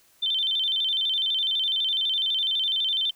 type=tone with vibrato; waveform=sine; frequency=3322 Hz; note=G#7; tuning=in tune; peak=-22 dBFS; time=0.22-3.11 s; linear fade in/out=10 ms; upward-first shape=square; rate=12 Hz; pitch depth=120 cents each way; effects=white hiss -60 dBFS RMS until 3.15 s